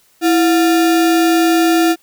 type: tone with sample-and-hold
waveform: sine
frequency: 330.6 Hz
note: E4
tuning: 5 cents sharp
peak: -9 dBFS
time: 0.21-1.96 s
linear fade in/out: 50 ms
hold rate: 1050 Hz
effects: white hiss -54 dBFS RMS until 2.02 s